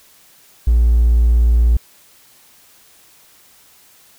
triangle tone with hard clipping, 58.27 Hz, A#1, in tune, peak -9 dBFS, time 0.67-1.77 s, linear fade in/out 5 ms, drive 3 dB, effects white hiss -49 dBFS RMS until 4.18 s

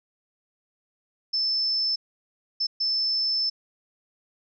sine tone bursts at uneven times, 5274 Hz, E8, in tune, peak -22 dBFS, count 3, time 1.33-1.96 / 2.6-2.67 / 2.8-3.5 s, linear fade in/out 10 ms, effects none

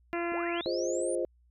harmonic tone, 342.7 Hz, F4, 33 cents flat, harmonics 1 / 2 / 3 / 4 / 5 / 6 / 7 / 8, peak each -32 / -36 / -41 / -41 / -42 / -42 / -44 / -46 dBFS, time 0.13-0.61 s, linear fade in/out 0 ms
sine linear sweep, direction up, 242.9 to 9490 Hz, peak -39 dBFS, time 0.32-1.15 s, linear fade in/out 0 ms
sine chord, F minor seventh, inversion none, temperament equal with one note detuned, 349.2 / 410.8 / 523.3 / 622.3 Hz, F4 / Ab4 / C5 / Eb5, 0 / -19 / 0 / 0 cents, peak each -32 / -37 / -32 / -36 dBFS, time 0.66-1.25 s, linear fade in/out 0 ms
effects added 60 Hz sine -61 dBFS peak until 1.5 s

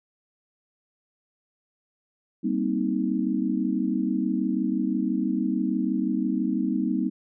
sine chord, C minor seventh, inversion second, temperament just, 196.22 / 235.5 / 261.6 / 314 Hz, G3 / Bb3 / C4 / Eb4, +2 / +18 / 0 / +16 cents, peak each -28 dBFS, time 2.43-7.1 s, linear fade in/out 20 ms, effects none

